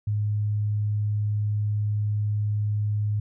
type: tone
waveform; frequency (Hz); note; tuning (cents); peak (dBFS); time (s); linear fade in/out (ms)
sine; 104.8; G#2; +16; -22; 0.07-3.2; 5
effects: none